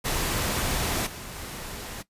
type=noise with level steps; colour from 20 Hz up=pink; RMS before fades=-27 / -39 / -37 dBFS; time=0.04-2.03 s; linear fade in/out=20 ms; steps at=1.06 / 1.35 s; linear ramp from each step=10 ms; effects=noise-tail reverb RT60 0.1 s tail -17 dB re dry + resampled to 32000 Hz